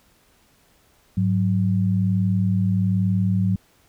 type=tone pair together; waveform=sine; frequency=103.83 / 185 Hz; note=G#2 / F#3; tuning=0 / 0 cents; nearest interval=minor seventh; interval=1000 cents; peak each=-20 dBFS; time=1.17-3.56 s; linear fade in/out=5 ms; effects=pink hiss -59 dBFS RMS until 3.88 s